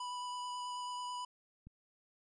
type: tone with vibrato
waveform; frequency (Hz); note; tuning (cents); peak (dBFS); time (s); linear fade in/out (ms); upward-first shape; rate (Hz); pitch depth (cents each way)
square; 987.8; B5; 0; -40; 0-1.25; 5; sine; 9.2; 10
type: click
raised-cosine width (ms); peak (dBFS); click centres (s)
5; -40; 1.67
effects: resampled to 22050 Hz